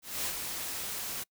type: noise with ADSR envelope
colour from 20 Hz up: white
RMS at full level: -32 dBFS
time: 0.02-1.24 s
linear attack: 230 ms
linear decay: 74 ms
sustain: -5 dB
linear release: 16 ms
effects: noise-tail reverb RT60 0.1 s tail -26 dB re dry